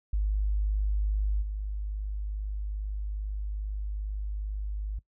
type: tone with level steps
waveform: sine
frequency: 51.2 Hz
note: G#1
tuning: 24 cents flat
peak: -24 / -30 dBFS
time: 0.13-4.99 s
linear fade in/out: 5 ms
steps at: 1.41 s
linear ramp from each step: 20 ms
effects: noise-tail reverb RT60 0.1 s tail -19 dB re dry